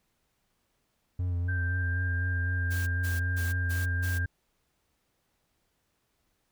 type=tone with vibrato; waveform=triangle; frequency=88.4 Hz; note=F2; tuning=22 cents sharp; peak=-25 dBFS; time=1.19-4.26 s; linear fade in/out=5 ms; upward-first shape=sine; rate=3.9 Hz; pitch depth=34 cents each way
type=tone with pitch glide; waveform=sine; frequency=1568 to 1595.4 Hz; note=G6 to G6; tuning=0 to +30 cents; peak=-33 dBFS; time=1.48-4.26 s; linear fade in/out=10 ms; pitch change=+30 cents; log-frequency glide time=1.61-2.04 s
type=noise bursts; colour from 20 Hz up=white; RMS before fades=-42 dBFS; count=5; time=2.7-4.19 s; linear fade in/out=20 ms; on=170 ms; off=160 ms
effects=pink hiss -75 dBFS RMS until 6.51 s